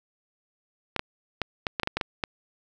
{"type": "clicks", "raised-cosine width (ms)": 0.3, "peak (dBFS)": -10, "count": 10, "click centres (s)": [0.963, 0.994, 1.417, 1.668, 1.798, 1.833, 1.874, 1.97, 2.012, 2.238], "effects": []}